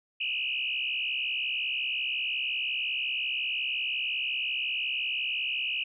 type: tone with frequency modulation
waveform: sine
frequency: 2716 Hz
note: F7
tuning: 49 cents flat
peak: -28 dBFS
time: 0.2-5.84 s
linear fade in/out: 10 ms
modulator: 65.6 Hz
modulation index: 3.6
effects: none